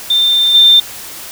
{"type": "tone with level steps", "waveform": "sine", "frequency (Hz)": 3588, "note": "A7", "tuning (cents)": 33, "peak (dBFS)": [-8, -3], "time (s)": [0.1, 0.8], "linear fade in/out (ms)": 5, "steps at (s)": 0.54, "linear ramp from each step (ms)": 10, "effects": ["white hiss -29 dBFS RMS until 1.31 s"]}